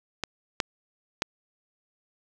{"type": "clicks", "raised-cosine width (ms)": 0.2, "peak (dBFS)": [-11, -6, -7], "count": 3, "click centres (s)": [0.237, 0.602, 1.221], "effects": []}